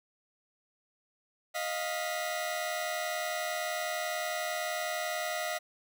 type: tone cluster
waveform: sawtooth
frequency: 624 / 704 / 1963 Hz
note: D#5 / F5 / B6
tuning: +5 / +14 / -11 cents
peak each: -32 / -32 / -35 dBFS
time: 1.54-5.59 s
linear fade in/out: 20 ms
effects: none